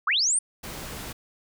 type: linear sweep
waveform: sine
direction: up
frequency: 1009 to 9397 Hz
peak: -20 dBFS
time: 0.07-0.39 s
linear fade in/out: 5 ms
type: noise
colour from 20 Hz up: pink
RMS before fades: -37 dBFS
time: 0.63-1.13 s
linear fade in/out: 10 ms
effects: none